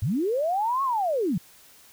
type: linear two-way sweep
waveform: sine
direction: up then down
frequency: 84 to 1115 to 145.7 Hz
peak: -22 dBFS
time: 0.02-1.38 s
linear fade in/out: 5 ms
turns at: 0.83 s
effects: white hiss -53 dBFS RMS until 1.92 s